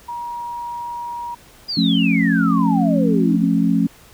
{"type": "tone", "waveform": "sine", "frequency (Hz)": 952, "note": "A#5", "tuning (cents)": 36, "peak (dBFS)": -25, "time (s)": [0.08, 1.35], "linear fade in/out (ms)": 10}
{"type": "exponential sweep", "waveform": "sine", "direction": "down", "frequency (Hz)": [4978, 240], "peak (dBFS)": -21, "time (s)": [1.68, 3.47], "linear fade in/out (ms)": 20}
{"type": "chord", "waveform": "sine", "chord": "F augmented", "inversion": "none", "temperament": "just", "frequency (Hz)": [174.61, 218.3, 272.8], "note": ["F3", "A3", "C#4"], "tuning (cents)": [0, -13, -28], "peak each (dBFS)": -18, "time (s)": [1.77, 3.87], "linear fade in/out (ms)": 5}
{"effects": ["pink hiss -47 dBFS RMS until 4.13 s"]}